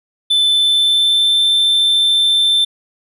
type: tone with pitch glide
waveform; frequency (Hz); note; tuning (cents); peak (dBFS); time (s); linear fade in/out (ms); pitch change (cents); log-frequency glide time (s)
triangle; 3520 to 3553; A7 to A7; 0 to +16; -9; 0.3-2.65; 10; +16; 0.46-1.43
effects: none